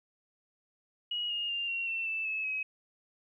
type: tone with pitch steps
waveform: sine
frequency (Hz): 2900 / 2847 / 2795 / 2744 / 2693 / 2644 / 2596 / 2548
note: F#7 / F7 / F7 / F7 / E7 / E7 / E7 / D#7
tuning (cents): -35 / +33 / +1 / -31 / +36 / +5 / -27 / +41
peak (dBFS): -31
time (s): 1.11-2.63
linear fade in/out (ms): 5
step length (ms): 190
effects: 12-bit